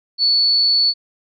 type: tone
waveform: sine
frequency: 4441 Hz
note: C#8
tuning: 2 cents sharp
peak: -12 dBFS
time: 0.18-0.94 s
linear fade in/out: 50 ms
effects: none